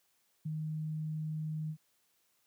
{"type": "tone with ADSR envelope", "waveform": "sine", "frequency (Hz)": 155.5, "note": "D#3", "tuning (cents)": -1, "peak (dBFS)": -32, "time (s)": [0.45, 1.77], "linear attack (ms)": 11, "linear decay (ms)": 8, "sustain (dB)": -2, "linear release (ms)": 73, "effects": ["white hiss -74 dBFS RMS until 2.46 s", "high-pass 80 Hz 12 dB/octave"]}